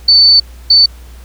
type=tone bursts at uneven times; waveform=sine; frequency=4515 Hz; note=C#8; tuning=31 cents sharp; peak=-3 dBFS; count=2; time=0.08-0.4 / 0.7-0.86 s; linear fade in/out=5 ms; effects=added 60 Hz sine -31 dBFS peak until 1.24 s + pink hiss -43 dBFS RMS until 1.24 s